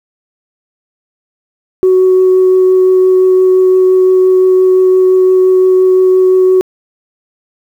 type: tone with vibrato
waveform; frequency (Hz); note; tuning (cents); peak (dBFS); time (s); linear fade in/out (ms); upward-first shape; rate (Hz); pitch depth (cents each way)
sine; 372.1; F#4; +10; -3; 1.83-6.61; 0; triangle; 5.8; 8
effects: tanh soft clip ceiling -1 dBFS + 7-bit